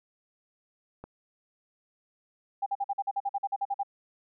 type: click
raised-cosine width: 1 ms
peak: -28 dBFS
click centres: 1.04 s
type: tone bursts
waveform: sine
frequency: 798 Hz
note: G5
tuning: 31 cents sharp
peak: -26 dBFS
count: 14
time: 2.62-3.833 s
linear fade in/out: 10 ms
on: 43 ms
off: 47 ms
effects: none